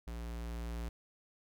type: tone with level ramp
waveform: square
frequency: 58 Hz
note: A#1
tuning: 8 cents flat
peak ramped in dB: -41 to -38 dBFS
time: 0.07-0.89 s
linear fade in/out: 5 ms
effects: none